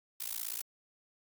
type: noise with amplitude modulation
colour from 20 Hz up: blue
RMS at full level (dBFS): -34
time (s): 0.2-0.62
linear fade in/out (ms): 5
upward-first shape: sine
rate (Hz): 56.8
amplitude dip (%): 100
effects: Opus 48 kbps